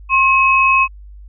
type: tone pair together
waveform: sine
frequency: 1070 / 2555 Hz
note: C6 / D#7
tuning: +38 / +45 cents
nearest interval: octave + minor third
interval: 1507 cents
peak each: -12 dBFS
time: 0.09-0.88 s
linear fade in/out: 50 ms
effects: added 50 Hz sine -34 dBFS peak until 1.28 s